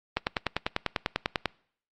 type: click train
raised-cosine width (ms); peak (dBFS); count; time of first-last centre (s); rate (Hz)
0.3; -9; 14; 0.17-1.457; 10.1
effects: noise-tail reverb RT60 0.6 s tail -25 dB re dry + Opus 32 kbps